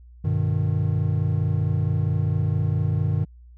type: chord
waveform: triangle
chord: G augmented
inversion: none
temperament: just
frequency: 98 / 122.5 / 153.12 Hz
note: G2 / B2 / D#3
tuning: 0 / -14 / -27 cents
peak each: -21 / -24 / -22 dBFS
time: 0.24-3.25 s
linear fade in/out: 10 ms
effects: added 60 Hz sine -44 dBFS peak until 3.57 s